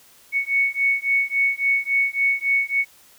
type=beating tone pair; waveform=sine; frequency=2217 / 2220.6 Hz; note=C#7 / C#7; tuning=0 / +2 cents; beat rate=3.6 Hz; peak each=-21 dBFS; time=0.32-2.85 s; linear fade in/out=50 ms; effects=white hiss -52 dBFS RMS until 3.18 s